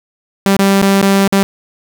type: tone with dropouts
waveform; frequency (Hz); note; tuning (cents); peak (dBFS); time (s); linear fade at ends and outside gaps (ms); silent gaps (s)
sawtooth; 196.3; G3; +3; -4; 0.46-1.43; 0; 0.567-0.591 / 0.817-0.825 / 1.014-1.027 / 1.277-1.325
effects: none